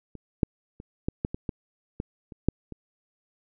clicks, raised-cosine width 3 ms, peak -28 / -7 / -28 / -13 / -13 / -19 / -16 / -17 / -29 / -7 / -25 dBFS, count 11, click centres 0.153 / 0.432 / 0.801 / 1.085 / 1.249 / 1.345 / 1.492 / 2.001 / 2.322 / 2.486 / 2.723 s, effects none

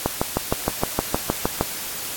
click train, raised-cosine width 1 ms, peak -4 dBFS, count 11, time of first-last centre 0.06-1.61 s, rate 6.45 Hz, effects white hiss -30 dBFS RMS until 2.16 s + AAC 64 kbps

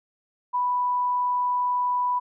sine tone, 987.8 Hz, B5, in tune, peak -21 dBFS, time 0.53-2.2 s, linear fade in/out 20 ms, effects none

